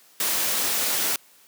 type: noise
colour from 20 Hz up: white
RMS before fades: -24 dBFS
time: 0.2-1.16 s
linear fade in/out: 2 ms
effects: white hiss -55 dBFS RMS until 1.47 s + high-pass 200 Hz 12 dB/octave